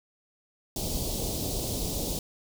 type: band-stop noise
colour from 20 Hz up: pink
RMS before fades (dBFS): -31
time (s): 0.76-2.19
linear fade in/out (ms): 2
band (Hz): 700 to 3700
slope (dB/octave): 24
effects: none